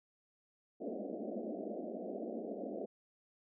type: band-pass noise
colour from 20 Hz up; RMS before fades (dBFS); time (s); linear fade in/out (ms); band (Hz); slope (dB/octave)
pink; -42; 0.8-2.86; 10; 200 to 700; 96
effects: none